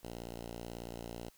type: tone with notch filter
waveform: 5% pulse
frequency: 58.27 Hz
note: A#1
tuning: in tune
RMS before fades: -45 dBFS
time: 0.03-1.3 s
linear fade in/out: 5 ms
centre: 1700 Hz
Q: 1.9
effects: white hiss -66 dBFS RMS until 1.37 s